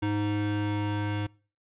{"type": "tone pair together", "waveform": "square", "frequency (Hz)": [103.83, 311.1], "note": ["G#2", "D#4"], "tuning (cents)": [0, 0], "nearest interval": "octave + perfect fifth", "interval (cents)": 1900, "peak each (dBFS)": [-30, -31], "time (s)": [0.02, 1.27], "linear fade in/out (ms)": 10, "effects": ["noise-tail reverb RT60 0.4 s tail -24 dB re dry", "resampled to 8000 Hz"]}